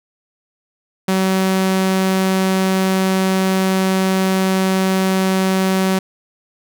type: tone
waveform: sawtooth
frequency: 189.4 Hz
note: F#3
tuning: 41 cents sharp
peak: -10 dBFS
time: 1.08-5.99 s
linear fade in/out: 5 ms
effects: none